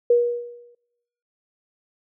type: tone with exponential decay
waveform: sine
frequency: 479.4 Hz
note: A#4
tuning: 48 cents sharp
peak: -11 dBFS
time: 0.1-0.75 s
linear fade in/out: 5 ms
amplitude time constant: 140 ms
effects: noise-tail reverb RT60 0.9 s tail -21 dB re dry